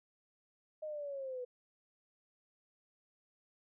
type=linear sweep; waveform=sine; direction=down; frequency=624 to 490 Hz; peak=-39 dBFS; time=0.82-1.45 s; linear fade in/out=10 ms; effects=none